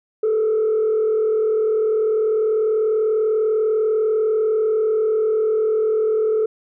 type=tone with frequency modulation; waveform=sine; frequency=435.9 Hz; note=A4; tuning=16 cents flat; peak=-14 dBFS; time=0.23-6.46 s; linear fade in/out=5 ms; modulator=40.2 Hz; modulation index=0.43; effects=tanh soft clip ceiling -13 dBFS